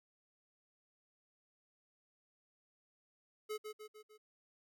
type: tone with echo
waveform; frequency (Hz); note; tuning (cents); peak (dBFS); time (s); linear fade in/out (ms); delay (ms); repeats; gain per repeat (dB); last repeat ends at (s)
square; 427.6; A4; -49; -39; 3.49-3.58; 20; 150; 4; -5; 4.18
effects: none